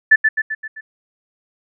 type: tone with echo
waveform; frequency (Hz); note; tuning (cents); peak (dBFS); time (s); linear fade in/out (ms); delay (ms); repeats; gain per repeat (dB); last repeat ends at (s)
sine; 1752; A6; -8; -5; 0.11-0.16; 10; 130; 5; -5; 0.81
effects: none